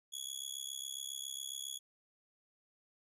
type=tone with amplitude modulation; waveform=20% pulse; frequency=3371 Hz; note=G#7; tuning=25 cents sharp; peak=-31 dBFS; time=0.12-1.79 s; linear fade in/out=20 ms; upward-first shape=sine; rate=67.3 Hz; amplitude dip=100%; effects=none